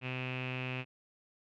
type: tone with low-pass filter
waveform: sawtooth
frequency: 127.9 Hz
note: C3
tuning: 39 cents flat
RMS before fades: -38 dBFS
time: 0.01-0.85 s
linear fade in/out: 50 ms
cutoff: 2600 Hz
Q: 9.4
effects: none